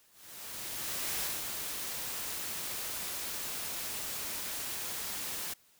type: noise with ADSR envelope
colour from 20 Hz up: white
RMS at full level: -34 dBFS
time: 0.11-5.54 s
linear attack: 1100 ms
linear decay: 200 ms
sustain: -4 dB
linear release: 10 ms
effects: white hiss -65 dBFS RMS until 5.79 s